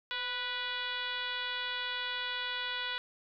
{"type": "tone with frequency modulation", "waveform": "sine", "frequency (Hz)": 2450, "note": "D#7", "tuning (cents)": -27, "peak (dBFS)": -33, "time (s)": [0.11, 2.98], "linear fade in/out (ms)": 0, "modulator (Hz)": 486, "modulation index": 3, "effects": []}